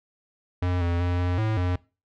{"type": "tone with pitch steps", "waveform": "square", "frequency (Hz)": [89.6, 86.3, 88.5, 89.3, 109.4, 89.6], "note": ["F2", "F2", "F2", "F2", "A2", "F2"], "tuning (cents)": [45, -20, 23, 39, -9, 45], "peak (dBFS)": -23, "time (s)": [0.62, 1.76], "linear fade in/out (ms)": 5, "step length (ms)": 190, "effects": ["noise-tail reverb RT60 0.3 s tail -21 dB re dry", "low-pass 3000 Hz 12 dB/octave"]}